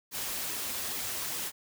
white noise with flanger, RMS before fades -35 dBFS, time 0.11-1.52 s, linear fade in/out 50 ms, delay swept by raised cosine 1.3 to 7 ms, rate 2.4 Hz, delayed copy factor -0.6, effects none

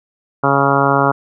harmonic tone, 139 Hz, C#3, 5 cents sharp, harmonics 1 / 2 / 3 / 4 / 5 / 6 / 7 / 8 / 9 / 10, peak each -20 / -20 / -20 / -20 / -20 / -20 / -20 / -20 / -20 / -20 dBFS, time 0.43-1.12 s, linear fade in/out 10 ms, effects none

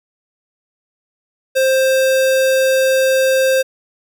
square tone, 527 Hz, C5, 12 cents sharp, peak -12 dBFS, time 1.55-3.63 s, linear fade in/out 20 ms, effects none

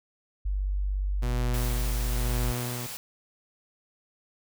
sine tone, 48.57 Hz, G1, 15 cents flat, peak -25 dBFS, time 0.45-2.52 s, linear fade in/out 10 ms
sawtooth tone with tremolo, 122.2 Hz, B2, 18 cents flat, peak -25 dBFS, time 1.22-2.87 s, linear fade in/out 10 ms, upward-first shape sine, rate 1 Hz, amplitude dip 55%
white band-stop noise, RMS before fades -38 dBFS, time 1.54-2.97 s, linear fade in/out 0 ms, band 280 to 400 Hz, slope 96 dB/octave
effects none

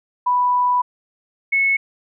sine tone pair in turn, 987.8 / 2197 Hz, B5 / C#7, 0 / -16 cents, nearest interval octave + major second, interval 1384 cents, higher second, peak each -14 dBFS, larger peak neither, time 0.26-0.82 / 1.52-1.77 s, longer first, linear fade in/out 10 ms, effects none

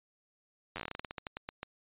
slowing click train, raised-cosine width 0.3 ms, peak -22 dBFS, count 18, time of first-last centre 0.76-1.631 s, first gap 10 ms, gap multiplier 1.18, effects resampled to 8000 Hz

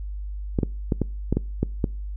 clicks, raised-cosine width 3 ms, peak -8 dBFS, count 8, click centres 0.588 / 0.632 / 0.922 / 1.017 / 1.326 / 1.37 / 1.63 / 1.842 s, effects noise-tail reverb RT60 0.4 s tail -25 dB re dry + added 50 Hz sine -29 dBFS peak until 2.16 s

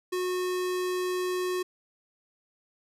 square tone, 364.5 Hz, F#4, 26 cents flat, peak -28 dBFS, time 0.12-1.63 s, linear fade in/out 10 ms, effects resampled to 32000 Hz

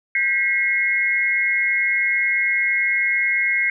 sine tone cluster, 1589 / 1947 / 2156 Hz, G6 / B6 / C#7, +23 / -25 / -49 cents, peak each -27 / -23 / -18 dBFS, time 0.15-3.7 s, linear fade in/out 2 ms, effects none

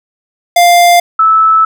square / sine tone pair in turn, 698.5 / 1308.7 Hz, F5 / E6, 0 / -13 cents, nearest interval major seventh, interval 1087 cents, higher second, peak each -4 dBFS, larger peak neither, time 0.56-1 / 1.19-1.65 s, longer second, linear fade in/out 5 ms, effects none

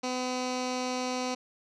15% pulse tone with low-pass filter, 252.9 Hz, B3, 41 cents sharp, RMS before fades -32 dBFS, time 0.03-1.35 s, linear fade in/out 10 ms, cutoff 5700 Hz, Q 2.3, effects none

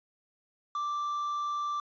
triangle tone with quantisation, 1174.7 Hz, D6, in tune, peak -28 dBFS, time 0.75-1.8 s, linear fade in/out 2 ms, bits 9, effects resampled to 16000 Hz

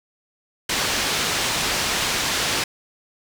white low-pass noise, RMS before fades -23 dBFS, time 0.69-2.64 s, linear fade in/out 5 ms, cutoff 5300 Hz, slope 12 dB/octave, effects none

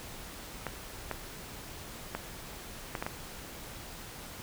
clicks, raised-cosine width 0.5 ms, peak -18 dBFS, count 6, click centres 0.667 / 1.113 / 2.15 / 2.952 / 3.025 / 3.065 s, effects pink hiss -45 dBFS RMS until 4.42 s

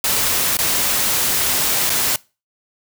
white noise with dropouts, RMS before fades -18 dBFS, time 0.04-2.16 s, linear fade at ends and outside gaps 2 ms, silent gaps 0.57-0.588 / 1.896-1.901 s, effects noise-tail reverb RT60 0.3 s tail -23 dB re dry

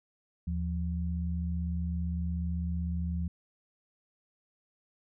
sine tone pair together, 78.27 / 174.1 Hz, D#2 / F3, +11 / -5 cents, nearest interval octave + major second, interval 1384 cents, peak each -31 / -34 dBFS, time 0.47-3.28 s, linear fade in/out 5 ms, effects none

